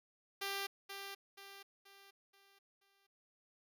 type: tone with echo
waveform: 5% pulse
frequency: 395.1 Hz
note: G4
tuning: 14 cents sharp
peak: -27 dBFS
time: 0.41-0.67 s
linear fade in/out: 10 ms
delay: 480 ms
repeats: 5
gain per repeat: -7 dB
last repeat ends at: 3.07 s
effects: none